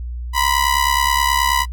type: ring-modulated tone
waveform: sawtooth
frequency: 987.8 Hz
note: B5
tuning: in tune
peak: -8 dBFS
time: 0.33-1.66 s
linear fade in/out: 50 ms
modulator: 34.7 Hz
effects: noise-tail reverb RT60 0.1 s tail -22 dB re dry + added 60 Hz sine -24 dBFS peak until 1.72 s